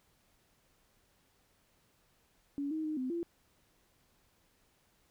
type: tone with pitch steps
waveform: sine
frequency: 283.3 / 314.9 / 308.4 / 256.9 / 340.6 Hz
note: C#4 / D#4 / D#4 / C4 / F4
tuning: +38 / +21 / -15 / -32 / -43 cents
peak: -33 dBFS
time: 2.58-3.23 s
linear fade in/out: 0 ms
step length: 130 ms
effects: pink hiss -71 dBFS RMS until 5.1 s